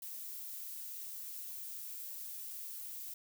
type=noise; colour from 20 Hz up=violet; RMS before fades=-45 dBFS; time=0.02-3.14 s; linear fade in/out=5 ms; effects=none